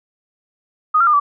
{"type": "tone with pitch steps", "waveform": "sine", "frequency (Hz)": [1243, 1373, 1209, 1154], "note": ["D#6", "F6", "D6", "D6"], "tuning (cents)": [-2, -30, 50, -31], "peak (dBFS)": -10, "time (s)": [0.94, 1.2], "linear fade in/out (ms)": 10, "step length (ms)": 65, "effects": []}